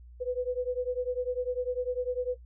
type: beating tone pair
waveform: sine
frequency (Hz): 493.9 / 503.9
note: B4 / B4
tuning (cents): 0 / +35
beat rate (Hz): 10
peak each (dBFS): -31 / -32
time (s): 0.2-2.36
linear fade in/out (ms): 20
effects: noise-tail reverb RT60 0.1 s tail -17 dB re dry + added 60 Hz sine -47 dBFS peak until 2.45 s